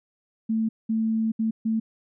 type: tone bursts at uneven times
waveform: sine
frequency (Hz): 222.3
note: A3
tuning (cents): +18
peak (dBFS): -21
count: 4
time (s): 0.49-0.69 / 0.89-1.32 / 1.39-1.51 / 1.65-1.8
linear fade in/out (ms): 10
effects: none